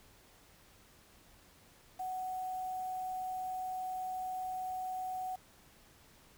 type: tone with quantisation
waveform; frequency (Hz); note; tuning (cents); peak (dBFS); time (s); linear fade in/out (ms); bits
sine; 745; F#5; +12; -36; 1.99-5.36; 10; 9
effects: pink hiss -62 dBFS RMS until 6.37 s